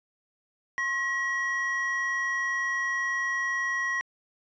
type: tone pair together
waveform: triangle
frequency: 1072 / 1910.1 Hz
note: C6 / A#6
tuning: +42 / +42 cents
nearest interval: minor seventh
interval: 1000 cents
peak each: -32 / -25 dBFS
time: 0.78-4.01 s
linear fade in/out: 0 ms
effects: resampled to 16000 Hz